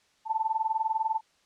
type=tone with tremolo; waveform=sine; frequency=884 Hz; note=A5; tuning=8 cents sharp; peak=-21 dBFS; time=0.25-1.21 s; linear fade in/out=50 ms; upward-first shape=triangle; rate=20 Hz; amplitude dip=100%; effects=white hiss -66 dBFS RMS until 1.45 s + low-pass 6000 Hz 12 dB/octave